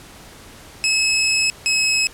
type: tone pair in turn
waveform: 20% pulse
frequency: 2583 / 2571 Hz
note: E7 / E7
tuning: -36 / -44 cents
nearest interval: unison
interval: 8 cents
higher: first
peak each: -11 dBFS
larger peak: neither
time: 0.84-1.5 / 1.66-2.07 s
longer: first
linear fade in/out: 0 ms
effects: pink hiss -42 dBFS RMS until 2.13 s + low-pass 12000 Hz 12 dB/octave